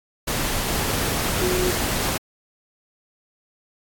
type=tone in noise; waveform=sine; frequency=364.4 Hz; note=F#4; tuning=26 cents flat; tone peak=-21 dBFS; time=1.41-1.71 s; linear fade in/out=10 ms; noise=pink; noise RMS=-24 dBFS; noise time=0.27-2.18 s; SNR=0 dB; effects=AAC 64 kbps